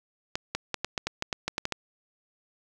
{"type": "clicks", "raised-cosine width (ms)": 0.2, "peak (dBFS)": -11, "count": 12, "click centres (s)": [0.355, 0.55, 0.743, 0.846, 0.978, 1.07, 1.224, 1.328, 1.48, 1.581, 1.654, 1.723], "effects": []}